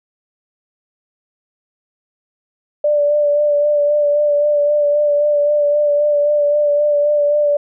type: tone with vibrato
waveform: sine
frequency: 587.3 Hz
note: D5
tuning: in tune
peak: -11 dBFS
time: 2.84-7.57 s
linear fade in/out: 5 ms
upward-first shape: sine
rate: 3.8 Hz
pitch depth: 23 cents each way
effects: none